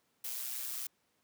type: noise with amplitude modulation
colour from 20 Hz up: blue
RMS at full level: -37 dBFS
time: 0.24-0.87 s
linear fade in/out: 5 ms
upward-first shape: sine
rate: 125 Hz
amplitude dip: 55%
effects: pink hiss -75 dBFS RMS until 1.23 s + high-pass 150 Hz 12 dB/octave